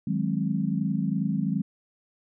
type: chord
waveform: sine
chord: Ab dominant seventh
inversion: second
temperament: equal with one note detuned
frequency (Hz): 155.56 / 185 / 207.7 / 264.2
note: Eb3 / Gb3 / Ab3 / C4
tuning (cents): 0 / 0 / 0 / +17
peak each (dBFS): -30 / -28 / -28 / -32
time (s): 0.07-1.62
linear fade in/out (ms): 5
effects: none